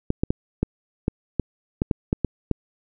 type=clicks; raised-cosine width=3 ms; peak=-7 dBFS; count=11; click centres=0.104 / 0.235 / 0.305 / 0.63 / 1.081 / 1.397 / 1.819 / 1.912 / 2.129 / 2.247 / 2.513 s; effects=none